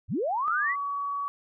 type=linear sweep; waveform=sine; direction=up; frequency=57.4 to 2088 Hz; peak=-25 dBFS; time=0.08-0.76 s; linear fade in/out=50 ms
type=tone with pitch glide; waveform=sine; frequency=1213 to 1131.8 Hz; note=D#6 to C#6; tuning=-44 to +36 cents; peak=-28 dBFS; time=0.48-1.28 s; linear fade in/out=0 ms; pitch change=-120 cents; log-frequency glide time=0.6-0.69 s
effects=none